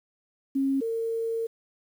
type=tone pair in turn; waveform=sine; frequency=271.6 / 455.2 Hz; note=C#4 / A#4; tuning=-35 / -41 cents; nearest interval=major sixth; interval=894 cents; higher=second; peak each=-22 / -26 dBFS; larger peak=first; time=0.55-0.81 / 0.81-1.47 s; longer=second; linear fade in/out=10 ms; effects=9-bit